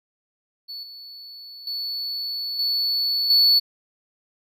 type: tone with level steps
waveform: triangle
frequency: 4439 Hz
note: C#8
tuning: 2 cents sharp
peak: -31 / -37 / -25 / -19 / -12 dBFS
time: 0.68-3.6 s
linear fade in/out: 20 ms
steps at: 0.83 / 1.67 / 2.59 / 3.3 s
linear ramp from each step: 2 ms
effects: none